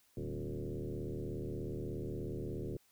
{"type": "tone with frequency modulation", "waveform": "sine", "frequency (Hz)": 130.81, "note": "C3", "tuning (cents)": 0, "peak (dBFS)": -37, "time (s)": [0.17, 2.77], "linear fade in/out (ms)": 2, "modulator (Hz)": 76.7, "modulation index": 4.3, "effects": ["white hiss -70 dBFS RMS until 2.91 s"]}